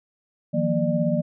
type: tone cluster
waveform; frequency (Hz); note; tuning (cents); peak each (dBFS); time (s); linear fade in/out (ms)
sine; 160.9 / 177.4 / 235.1 / 597; E3 / F3 / A#3 / D5; -42 / +27 / +15 / +28; -25; 0.53-1.22; 20
effects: none